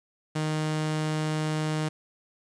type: tone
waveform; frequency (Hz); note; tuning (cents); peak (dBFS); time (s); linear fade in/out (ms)
sawtooth; 154.9; D#3; -7; -22; 0.35-1.89; 10
effects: resampled to 22050 Hz + 8-bit